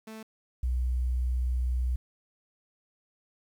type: tone pair in turn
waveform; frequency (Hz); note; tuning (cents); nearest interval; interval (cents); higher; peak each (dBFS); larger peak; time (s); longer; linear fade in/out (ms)
sawtooth / sine; 220 / 62.15; A3 / B1; 0 / +12; octave + minor seventh; 2188; first; -37 / -25; second; 0.07-0.23 / 0.63-1.96; second; 5
effects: 10-bit